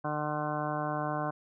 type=harmonic tone; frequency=150.4 Hz; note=D3; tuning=42 cents sharp; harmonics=1 / 2 / 3 / 4 / 5 / 6 / 7 / 8 / 9 / 10; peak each=-37 / -38 / -44 / -37 / -36 / -46 / -37 / -45 / -44 / -43 dBFS; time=0.04-1.31 s; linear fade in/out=10 ms; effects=none